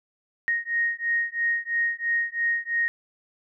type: beating tone pair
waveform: sine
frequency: 1864.7 / 1867.7 Hz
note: A#6 / A#6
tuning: 0 / +3 cents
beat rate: 3 Hz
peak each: -26 dBFS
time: 0.48-2.88 s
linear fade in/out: 0 ms
effects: none